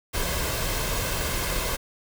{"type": "noise with comb filter", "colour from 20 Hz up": "pink", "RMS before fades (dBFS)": -27, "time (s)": [0.13, 1.77], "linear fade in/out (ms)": 20, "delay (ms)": 1.9, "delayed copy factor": 0.5, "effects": []}